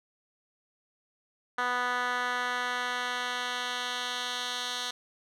10% pulse tone with band-pass filter sweep, 246.9 Hz, B3, in tune, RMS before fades -32 dBFS, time 1.58-4.91 s, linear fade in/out 5 ms, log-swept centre 1500 to 3900 Hz, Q 1.4, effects none

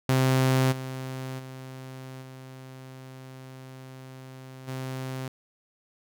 sawtooth tone with level steps, 130.81 Hz, C3, in tune, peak -16 / -29 / -35 / -38 / -28 dBFS, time 0.09-5.28 s, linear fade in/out 2 ms, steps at 0.71 / 1.38 / 2.21 / 4.67 s, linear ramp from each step 20 ms, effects none

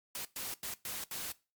white noise bursts at uneven times, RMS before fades -40 dBFS, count 5, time 0.15-0.25 / 0.36-0.54 / 0.63-0.74 / 0.85-1.04 / 1.11-1.32 s, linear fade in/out 2 ms, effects noise-tail reverb RT60 0.3 s tail -20 dB re dry + MP3 96 kbps

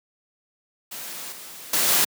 white noise with level steps, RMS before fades -35 / -40 / -21 / -19 dBFS, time 0.91-2.05 s, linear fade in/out 10 ms, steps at 1.32 / 1.73 / 1.88 s, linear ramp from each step 5 ms, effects high-pass 150 Hz 12 dB/octave

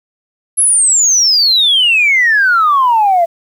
sine exponential sweep, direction down, 11150 to 659.3 Hz, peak -6 dBFS, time 0.57-3.26 s, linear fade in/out 20 ms, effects tanh soft clip ceiling -3 dBFS + 7-bit

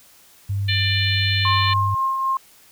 sine tone, 99.5 Hz, G2, 26 cents sharp, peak -20 dBFS, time 0.49-1.95 s, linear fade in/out 10 ms
harmonic tone, 594 Hz, D5, 20 cents sharp, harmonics 3 / 4 / 5 / 6 / 7, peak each -26 / -26 / -26 / -26 / -26 dBFS, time 0.68-1.74 s, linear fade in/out 10 ms
sine tone with tremolo, 1065 Hz, C6, 30 cents sharp, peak -17 dBFS, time 1.45-2.37 s, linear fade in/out 2 ms, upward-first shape triangle, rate 3.8 Hz, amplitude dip 40%
effects white hiss -51 dBFS RMS until 2.71 s

